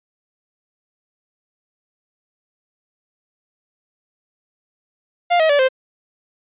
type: tone with pitch steps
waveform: 45% pulse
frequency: 701 / 635.4 / 576 / 522.1 Hz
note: F5 / D#5 / D5 / C5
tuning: +6 / +36 / -34 / -4 cents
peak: -12 dBFS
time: 5.3-5.688 s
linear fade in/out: 20 ms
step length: 97 ms
effects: resampled to 8000 Hz